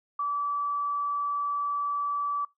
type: tone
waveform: sine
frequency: 1154 Hz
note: D6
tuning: 31 cents flat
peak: -26 dBFS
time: 0.19-2.45 s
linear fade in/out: 5 ms
effects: noise-tail reverb RT60 0.2 s tail -24 dB re dry